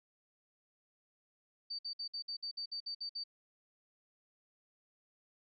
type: tone bursts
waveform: sine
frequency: 4604 Hz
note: D8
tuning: 35 cents flat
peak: -38 dBFS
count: 11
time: 1.7-3.239 s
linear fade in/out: 10 ms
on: 89 ms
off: 56 ms
effects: none